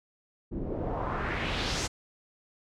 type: noise with low-pass filter sweep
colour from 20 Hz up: pink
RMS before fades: -32 dBFS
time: 0.51-1.88 s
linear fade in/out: 20 ms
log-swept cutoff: 280 to 7300 Hz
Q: 2
effects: none